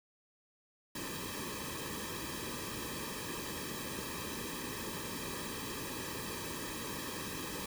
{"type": "noise with comb filter", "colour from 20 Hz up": "pink", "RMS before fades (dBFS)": -41, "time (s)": [0.95, 7.66], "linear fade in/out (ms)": 5, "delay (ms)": 1.4, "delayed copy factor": -1, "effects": []}